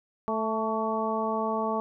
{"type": "harmonic tone with a mistuned harmonic", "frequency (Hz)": 220, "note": "A3", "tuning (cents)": 0, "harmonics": [1, 2, 3, 4, 5], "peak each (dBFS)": [-32, -32, -32, -32, -32], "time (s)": [0.28, 1.8], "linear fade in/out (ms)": 0, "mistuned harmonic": 5, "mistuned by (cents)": 36, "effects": []}